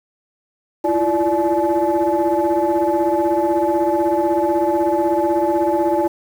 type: tone cluster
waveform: sine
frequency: 331.6 / 347.7 / 584 / 855 Hz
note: E4 / F4 / D5 / A5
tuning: +10 / -8 / -10 / -50 cents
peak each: -19 dBFS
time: 0.84-6.08 s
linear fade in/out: 10 ms
effects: tanh soft clip ceiling -9 dBFS + 7-bit